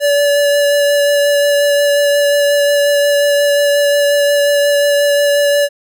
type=tone with vibrato; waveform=square; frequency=575 Hz; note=D5; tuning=37 cents flat; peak=-10 dBFS; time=0-5.69 s; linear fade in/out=50 ms; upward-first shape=sine; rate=5.6 Hz; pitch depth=11 cents each way; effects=none